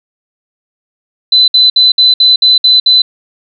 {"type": "tone bursts", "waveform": "sine", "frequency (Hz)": 4019, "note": "B7", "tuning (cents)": 30, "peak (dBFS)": -3, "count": 8, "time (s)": [1.32, 3.02], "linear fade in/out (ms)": 5, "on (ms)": 160, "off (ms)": 60, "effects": []}